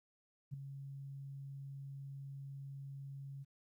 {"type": "tone with ADSR envelope", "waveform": "sine", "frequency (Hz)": 138, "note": "C#3", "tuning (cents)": -7, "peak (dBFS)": -37, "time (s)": [0.51, 3.45], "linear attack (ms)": 28, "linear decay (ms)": 5, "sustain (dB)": -8, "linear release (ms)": 29, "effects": ["13-bit"]}